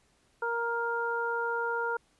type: harmonic tone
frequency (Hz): 467.8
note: A#4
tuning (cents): +6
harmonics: 1 / 2 / 3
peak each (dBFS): -33 / -33 / -32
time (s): 0.42-1.97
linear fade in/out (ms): 5
effects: pink hiss -68 dBFS RMS until 2.19 s + resampled to 24000 Hz